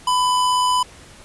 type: tone with amplitude modulation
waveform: square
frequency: 1000 Hz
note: B5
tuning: 21 cents sharp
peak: -15 dBFS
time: 0.07-0.83 s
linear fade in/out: 5 ms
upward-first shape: sine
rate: 96.6 Hz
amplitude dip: 25%
effects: pink hiss -44 dBFS RMS until 1.24 s + resampled to 24000 Hz